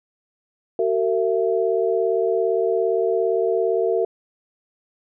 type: tone cluster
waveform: sine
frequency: 377.1 / 454.6 / 669 Hz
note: F#4 / A#4 / E5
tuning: +33 / -43 / +25 cents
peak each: -22 / -20 / -25 dBFS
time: 0.79-4.05 s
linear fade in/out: 2 ms
effects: none